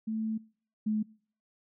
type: tone pair in turn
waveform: sine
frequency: 220 / 214.6 Hz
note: A3 / A3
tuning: 0 / -43 cents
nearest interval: unison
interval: 43 cents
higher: first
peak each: -30 / -26 dBFS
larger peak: second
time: 0.07-0.38 / 0.86-1.03 s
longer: first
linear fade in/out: 10 ms
effects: noise-tail reverb RT60 0.5 s tail -24 dB re dry

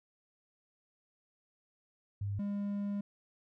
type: tone pair in turn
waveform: sine / triangle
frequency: 100.7 / 202.4 Hz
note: G2 / G#3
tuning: +47 / -44 cents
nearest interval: octave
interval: 1209 cents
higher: second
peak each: -33 / -31 dBFS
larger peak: second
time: 2.21-2.39 / 2.39-3.01 s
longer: second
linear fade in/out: 5 ms
effects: none

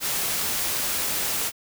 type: noise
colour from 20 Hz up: white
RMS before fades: -26 dBFS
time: 0-1.52 s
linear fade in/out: 50 ms
effects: none

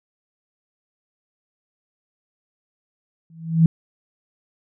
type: tone with exponential growth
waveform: sine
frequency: 163.4 Hz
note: E3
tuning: 15 cents flat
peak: -7 dBFS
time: 3.3-3.66 s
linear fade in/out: 2 ms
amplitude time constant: 77 ms
effects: none

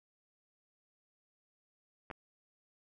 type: clicks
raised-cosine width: 0.5 ms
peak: -29 dBFS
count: 2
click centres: 2.102 / 2.112 s
effects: none

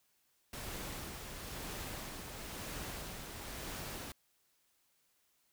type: noise with tremolo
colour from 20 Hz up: pink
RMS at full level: -43 dBFS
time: 0.53-4.12 s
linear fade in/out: 2 ms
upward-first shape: sine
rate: 1 Hz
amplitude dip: 35%
effects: white hiss -75 dBFS RMS until 5.52 s

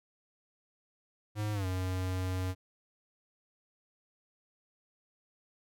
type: tone with pitch glide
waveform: square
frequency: 105.7 to 92.55 Hz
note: G#2 to F#2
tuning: +31 to +1 cents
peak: -32 dBFS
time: 1.35-2.55 s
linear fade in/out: 50 ms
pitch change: -230 cents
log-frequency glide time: 1.53-1.66 s
effects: none

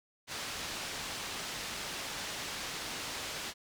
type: low-pass noise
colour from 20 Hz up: white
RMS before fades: -40 dBFS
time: 0.27-3.54 s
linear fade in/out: 50 ms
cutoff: 5300 Hz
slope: 12 dB/octave
effects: none

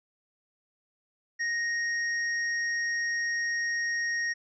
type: tone with hard clipping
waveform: triangle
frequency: 1868 Hz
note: A#6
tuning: 3 cents sharp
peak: -29 dBFS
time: 1.39-4.34 s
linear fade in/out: 20 ms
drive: 15 dB
effects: resampled to 16000 Hz

